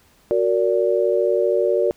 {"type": "chord", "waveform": "sine", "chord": "Gb augmented", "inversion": "none", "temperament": "just", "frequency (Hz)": [370, 462.5, 578.1], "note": ["Gb4", "Bb4", "D5"], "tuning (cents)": [0, -14, -27], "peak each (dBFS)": -20, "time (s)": [0.31, 1.91], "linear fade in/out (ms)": 0, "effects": ["pink hiss -56 dBFS RMS until 1.96 s"]}